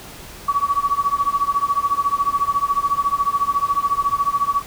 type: tone with tremolo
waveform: sine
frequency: 1136 Hz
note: C#6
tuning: 42 cents sharp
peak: -12 dBFS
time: 0.48-4.62 s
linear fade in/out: 5 ms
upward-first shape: triangle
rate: 14 Hz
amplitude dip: 100%
effects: pink hiss -38 dBFS RMS until 4.66 s